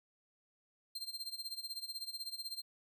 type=tone with tremolo; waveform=40% pulse; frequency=4167 Hz; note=C8; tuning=8 cents flat; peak=-37 dBFS; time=0.95-2.62 s; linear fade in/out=5 ms; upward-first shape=sine; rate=16 Hz; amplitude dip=85%; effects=none

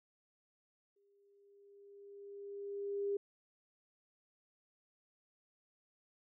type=tone with exponential growth; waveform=sine; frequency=402 Hz; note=G4; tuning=44 cents sharp; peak=-32 dBFS; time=0.96-3.17 s; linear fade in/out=5 ms; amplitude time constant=480 ms; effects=none

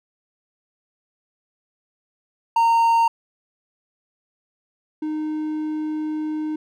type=tone pair in turn; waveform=triangle; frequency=921 / 308.1 Hz; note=A#5 / D#4; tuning=-21 / -17 cents; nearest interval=octave + perfect fifth; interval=1896 cents; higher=first; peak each=-12 / -21 dBFS; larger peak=first; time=2.56-3.08 / 5.02-6.56 s; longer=second; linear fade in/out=5 ms; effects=none

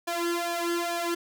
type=tone with flanger; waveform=sawtooth; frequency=342.8 Hz; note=F4; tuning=32 cents flat; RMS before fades=-29 dBFS; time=0.07-1.15 s; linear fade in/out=10 ms; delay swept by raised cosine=1.2 to 2.3 ms; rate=2.3 Hz; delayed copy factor=+0.85; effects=none

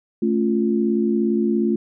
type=chord; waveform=sine; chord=A augmented; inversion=none; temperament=equal; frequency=220 / 277.2 / 349.2 Hz; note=A3 / C#4 / E#4; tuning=0 / 0 / 0 cents; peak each=-19 / -25 / -21 dBFS; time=0.22-1.76 s; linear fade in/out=5 ms; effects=none

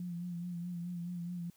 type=tone with vibrato; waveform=sine; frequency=174.61 Hz; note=F3; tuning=in tune; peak=-37 dBFS; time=0-1.5 s; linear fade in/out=2 ms; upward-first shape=sine; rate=4.7 Hz; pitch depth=40 cents each way; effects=white hiss -68 dBFS RMS until 1.56 s

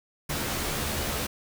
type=noise with comb filter; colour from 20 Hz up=pink; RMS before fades=-30 dBFS; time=0.29-1.27 s; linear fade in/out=10 ms; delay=14 ms; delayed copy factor=+0.65; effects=none

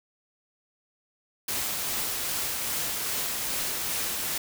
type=noise with tremolo; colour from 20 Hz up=white; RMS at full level=-29 dBFS; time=1.48-4.38 s; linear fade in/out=5 ms; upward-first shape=triangle; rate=2.5 Hz; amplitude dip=25%; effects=none

